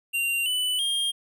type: tone with pitch steps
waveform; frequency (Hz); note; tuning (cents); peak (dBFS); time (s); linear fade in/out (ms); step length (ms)
square; 2771 / 2987 / 3220; F7 / F#7 / G7; -14 / +16 / +46; -24; 0.13-1.12; 20; 330
effects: none